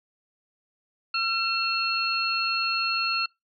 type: tone cluster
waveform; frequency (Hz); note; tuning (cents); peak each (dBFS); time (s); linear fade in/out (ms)
sine; 1355 / 2697 / 4301; E6 / E7 / C8; +47 / +39 / +47; -28 / -28 / -28; 1.14-3.26; 5
effects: noise-tail reverb RT60 0.2 s tail -25 dB re dry